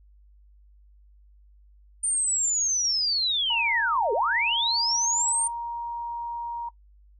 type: linear two-way sweep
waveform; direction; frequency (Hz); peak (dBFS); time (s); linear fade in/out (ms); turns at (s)
sine; down then up; 9060 to 392 to 9060; -22; 2.03-5.48; 10; 4.13
type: tone with pitch glide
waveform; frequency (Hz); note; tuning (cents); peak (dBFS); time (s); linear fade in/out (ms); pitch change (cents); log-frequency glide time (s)
sine; 929 to 941.4; A#5 to A#5; -6 to +17; -29; 3.5-6.69; 5; +23; 4.03-5.87
effects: noise-tail reverb RT60 0.1 s tail -19 dB re dry + added 50 Hz sine -52 dBFS peak until 7.19 s